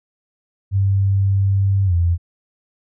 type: tone with pitch glide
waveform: sine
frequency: 98 to 85.81 Hz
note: G2 to F2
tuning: 0 to -30 cents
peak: -13 dBFS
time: 0.71-2.18 s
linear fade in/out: 50 ms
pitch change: -230 cents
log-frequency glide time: 1.85-1.94 s
effects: none